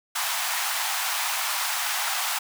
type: high-pass noise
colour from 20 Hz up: pink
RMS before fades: -27 dBFS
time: 0.15-2.39 s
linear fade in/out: 10 ms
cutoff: 740 Hz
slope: 48 dB/octave
effects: none